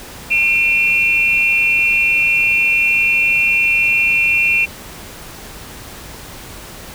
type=tone pair together; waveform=sine; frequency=2398 / 2700 Hz; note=D7 / E7; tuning=+36 / +41 cents; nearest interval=major second; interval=205 cents; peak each=-14 dBFS; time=0.3-4.66 s; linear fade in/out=20 ms; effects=pink hiss -34 dBFS RMS until 6.94 s